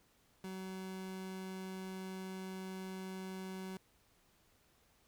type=tone; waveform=30% pulse; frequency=188.4 Hz; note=F#3; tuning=32 cents sharp; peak=-40 dBFS; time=0.44-3.77 s; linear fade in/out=2 ms; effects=pink hiss -71 dBFS RMS until 5.07 s